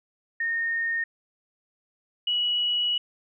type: tone pair in turn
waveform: sine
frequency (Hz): 1839 / 2927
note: A#6 / F#7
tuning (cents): -24 / -19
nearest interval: minor sixth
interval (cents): 805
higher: second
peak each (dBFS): -24 / -22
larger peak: second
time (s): 0.4-1.04 / 2.27-2.98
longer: second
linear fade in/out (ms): 5
effects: none